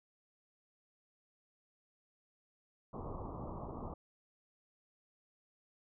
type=low-pass noise; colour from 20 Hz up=pink; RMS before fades=-44 dBFS; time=2.93-3.94 s; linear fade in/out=5 ms; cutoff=1200 Hz; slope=96 dB/octave; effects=none